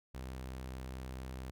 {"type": "tone", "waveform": "sawtooth", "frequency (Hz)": 64.5, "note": "C2", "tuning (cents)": -24, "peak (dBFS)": -38, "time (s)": [0.14, 1.51], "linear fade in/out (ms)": 10, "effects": []}